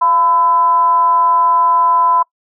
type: tone with frequency modulation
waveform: sine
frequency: 1007 Hz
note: B5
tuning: 33 cents sharp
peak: -9 dBFS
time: 0.01-2.23 s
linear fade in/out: 10 ms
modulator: 315 Hz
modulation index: 0.35
effects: noise-tail reverb RT60 0.1 s tail -25 dB re dry